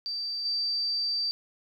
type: tone with level steps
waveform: sine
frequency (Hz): 4657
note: D8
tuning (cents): -15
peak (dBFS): -30 / -26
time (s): 0.06-1.31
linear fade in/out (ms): 0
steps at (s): 0.45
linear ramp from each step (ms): 5
effects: 10-bit